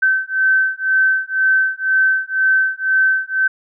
sine beating tone pair, 1539 / 1541 Hz, G6 / G6, -32 / -30 cents, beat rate 2 Hz, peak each -16 dBFS, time 0.02-3.48 s, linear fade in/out 10 ms, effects none

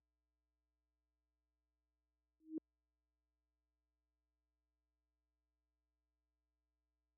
sine tone with exponential growth, 316.1 Hz, D#4, 27 cents sharp, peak -35 dBFS, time 2.4-2.58 s, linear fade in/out 2 ms, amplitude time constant 37 ms, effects added 60 Hz sine -70 dBFS peak until 7.17 s + high-pass 200 Hz 12 dB/octave

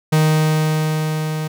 45% pulse tone with level ramp, 155.56 Hz, D#3, in tune, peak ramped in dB -11 to -21 dBFS, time 0.12-1.48 s, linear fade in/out 10 ms, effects none

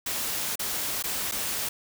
white noise with dropouts, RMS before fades -30 dBFS, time 0.06-1.69 s, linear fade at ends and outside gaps 5 ms, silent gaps 0.557-0.593 / 1.026-1.038 / 1.314-1.32 s, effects none

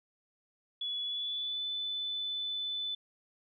sine tone with pitch glide, 3407 to 3503 Hz, G#7 to A7, +44 to -8 cents, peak -33 dBFS, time 0.81-2.95 s, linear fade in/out 5 ms, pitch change +48 cents, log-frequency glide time 1.05-1.64 s, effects none

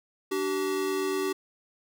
square tone pair together, 293.7 / 382.6 Hz, D4 / G4, 0 / -42 cents, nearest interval perfect fourth, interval 458 cents, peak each -34 / -28 dBFS, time 0.31-1.33 s, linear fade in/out 10 ms, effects none

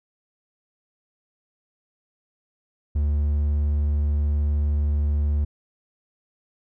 triangle tone, 73.42 Hz, D2, in tune, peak -17 dBFS, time 2.95-5.45 s, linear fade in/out 10 ms, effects none

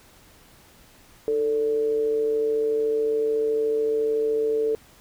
sine tone with amplitude modulation, 443.1 Hz, A4, 12 cents sharp, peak -18 dBFS, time 1.28-4.75 s, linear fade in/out 0 ms, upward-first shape sine, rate 136 Hz, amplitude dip 45%, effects pink hiss -53 dBFS RMS until 5 s

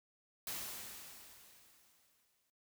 white noise with exponential decay, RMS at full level -41 dBFS, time 0.47-2.5 s, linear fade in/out 2 ms, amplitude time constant 440 ms, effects noise-tail reverb RT60 0.1 s tail -18 dB re dry

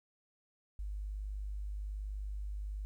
sine tone, 50.6 Hz, G#1, 44 cents flat, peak -37 dBFS, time 0.79-2.85 s, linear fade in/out 0 ms, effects 12-bit

